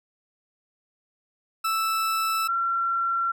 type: tone pair in turn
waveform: 40% pulse / sine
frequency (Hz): 1318.5 / 1362.6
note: E6 / F6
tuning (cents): 0 / -43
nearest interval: minor second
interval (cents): 57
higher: second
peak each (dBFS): -22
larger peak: neither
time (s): 1.64-2.48 / 2.48-3.32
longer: neither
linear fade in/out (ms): 10
effects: none